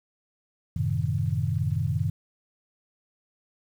sine chord, F# diminished seventh, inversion none, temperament equal, 92.5 / 110 / 130.81 / 155.56 Hz, F#2 / A2 / C3 / Eb3, 0 / 0 / 0 / 0 cents, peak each -29 dBFS, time 0.76-2.1 s, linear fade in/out 5 ms, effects 9-bit

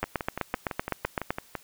two click trains, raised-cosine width 0.5 ms, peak -16 / -11 dBFS, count 10 / 11, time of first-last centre 0.04-1.553 / 0.03-1.306 s, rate 5.95 / 7.84 Hz, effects white hiss -56 dBFS RMS until 1.63 s

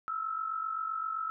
sine tone pair together, 1300 / 1347.7 Hz, E6 / E6, -24 / +38 cents, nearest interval minor second, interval 62 cents, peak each -33 / -38 dBFS, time 0.08-1.3 s, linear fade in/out 0 ms, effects none

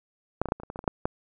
clicks, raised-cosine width 1 ms, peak -10 / -15 / -20 / -9 / -28 / -25 / -22 / -22 / -21 / -30 / -8 / -11 dBFS, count 12, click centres 0.416 / 0.457 / 0.487 / 0.521 / 0.6 / 0.634 / 0.701 / 0.759 / 0.791 / 0.841 / 0.878 / 1.055 s, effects none

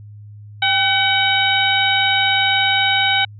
harmonic tone with a mistuned harmonic, 757 Hz, F#5, 39 cents sharp, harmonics 1 / 2 / 3 / 4 / 5, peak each -20 / -20 / -20 / -20 / -20 dBFS, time 0.62-3.25 s, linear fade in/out 5 ms, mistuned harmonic 1, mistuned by +76 cents, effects added 104 Hz sine -35 dBFS peak until 3.39 s

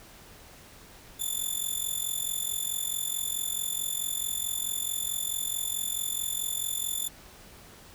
5% pulse tone with amplitude modulation, 3520 Hz, A7, in tune, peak -18 dBFS, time 1.19-7.09 s, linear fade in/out 20 ms, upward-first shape sine, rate 44.6 Hz, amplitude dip 80%, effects pink hiss -51 dBFS RMS until 7.94 s

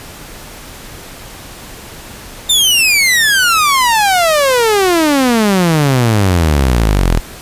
sawtooth exponential sweep, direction down, 3652 to 38.89 Hz, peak -5 dBFS, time 2.49-7.2 s, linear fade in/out 10 ms, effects pink hiss -32 dBFS RMS until 7.41 s + resampled to 32000 Hz

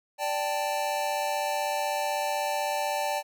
square chord, D suspended fourth, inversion none, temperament equal, 587.3 / 784 / 880 Hz, D5 / G5 / A5, 0 / 0 / 0 cents, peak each -32 dBFS, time 0.18-3.23 s, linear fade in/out 50 ms, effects none

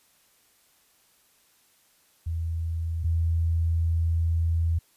sine tone pair in turn, 82.41 / 82.8 Hz, E2 / E2, 0 / +8 cents, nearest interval unison, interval 8 cents, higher second, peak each -26 / -21 dBFS, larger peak second, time 2.26-3.04 / 3.04-4.79 s, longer second, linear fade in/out 10 ms, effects white hiss -63 dBFS RMS until 4.96 s + resampled to 32000 Hz

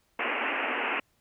white band-pass noise, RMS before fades -30 dBFS, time 0.19-1 s, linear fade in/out 5 ms, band 230 to 2800 Hz, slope 96 dB/octave, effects pink hiss -70 dBFS RMS until 1.2 s

